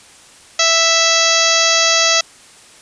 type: harmonic tone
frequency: 659.3 Hz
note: E5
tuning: in tune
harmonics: 1 / 2 / 3 / 4 / 5 / 6 / 7 / 8 / 9 / 10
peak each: -20 / -20 / -20 / -20 / -20 / -20 / -20 / -20 / -20 / -20 dBFS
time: 0.59-2.21 s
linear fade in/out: 5 ms
effects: white hiss -43 dBFS RMS until 2.81 s + resampled to 22050 Hz